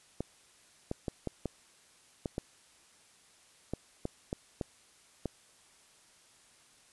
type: clicks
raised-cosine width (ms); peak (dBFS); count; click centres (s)
2; -20; 12; 0.206 / 0.914 / 1.082 / 1.273 / 1.457 / 2.258 / 2.381 / 3.736 / 4.054 / 4.329 / 4.612 / 5.257
effects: white hiss -62 dBFS RMS until 6.92 s + resampled to 24000 Hz